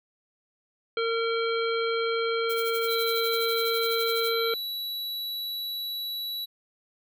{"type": "harmonic tone", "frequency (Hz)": 457.9, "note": "A#4", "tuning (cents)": -31, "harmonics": [1, 3, 5, 7, 9], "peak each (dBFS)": [-26, -31, -35, -36, -39], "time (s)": [0.97, 4.54], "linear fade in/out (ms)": 2}
{"type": "noise with tremolo", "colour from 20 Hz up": "violet", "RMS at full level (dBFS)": -36, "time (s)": [2.49, 4.32], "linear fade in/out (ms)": 10, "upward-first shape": "sine", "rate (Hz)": 12, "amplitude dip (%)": 80}
{"type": "tone with pitch glide", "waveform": "square", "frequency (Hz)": [4000, 3927], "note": ["B7", "B7"], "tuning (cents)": [21, -11], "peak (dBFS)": -31, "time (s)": [2.87, 6.46], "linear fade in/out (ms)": 20, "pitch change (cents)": -32, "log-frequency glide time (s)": [4.35, 4.62]}
{"effects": []}